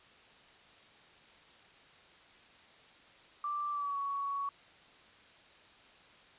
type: tone with pitch glide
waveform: sine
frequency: 1174.7 to 1119.1 Hz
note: D6 to C#6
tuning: 0 to +16 cents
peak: -33 dBFS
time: 3.44-4.49 s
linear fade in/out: 2 ms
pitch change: -84 cents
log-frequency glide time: 3.71-3.97 s
effects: white hiss -59 dBFS RMS until 6.38 s + resampled to 8000 Hz